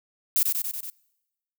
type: noise with echo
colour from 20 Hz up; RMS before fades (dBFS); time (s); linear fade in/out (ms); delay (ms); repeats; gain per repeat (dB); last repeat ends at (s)
violet; -21; 0.36-0.43; 0; 94; 5; -3; 0.9
effects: noise-tail reverb RT60 1.0 s tail -25 dB re dry